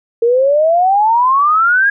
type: exponential sweep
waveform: sine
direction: up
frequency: 456.1 to 1662 Hz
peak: -8 dBFS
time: 0.22-1.9 s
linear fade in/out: 5 ms
effects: none